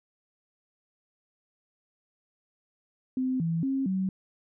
sine tone with pitch steps, 258.1 / 165.2 / 268.9 / 189.2 Hz, C4 / E3 / C4 / F#3, -23 / +4 / +47 / +39 cents, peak -25 dBFS, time 3.17-4.09 s, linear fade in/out 2 ms, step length 230 ms, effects none

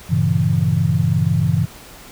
sine chord, G diminished seventh, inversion none, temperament equal, 98 / 116.54 / 138.59 / 164.81 Hz, G2 / Bb2 / Db3 / Fb3, 0 / 0 / 0 / 0 cents, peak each -20 / -21 / -19 / -18 dBFS, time 0.09-1.66 s, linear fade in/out 20 ms, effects pink hiss -40 dBFS RMS until 2.11 s

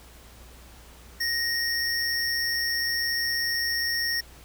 square tone pair together, 1865 / 5458 Hz, A#6 / F8, 0 / -41 cents, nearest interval octave + perfect fifth, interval 1859 cents, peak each -28 dBFS, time 1.2-4.21 s, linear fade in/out 10 ms, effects added 60 Hz sine -49 dBFS peak until 4.44 s + pink hiss -51 dBFS RMS until 4.44 s

